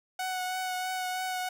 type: tone with vibrato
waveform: sawtooth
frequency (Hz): 740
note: F#5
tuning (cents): 0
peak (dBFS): -27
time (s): 0.19-1.49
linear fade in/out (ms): 5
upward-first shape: triangle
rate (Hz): 3.1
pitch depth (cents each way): 18
effects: none